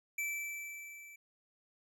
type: tone with level ramp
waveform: square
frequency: 2323 Hz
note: D7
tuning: 20 cents flat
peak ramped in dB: -34 to -52 dBFS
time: 0.18-1.16 s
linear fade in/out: 5 ms
effects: none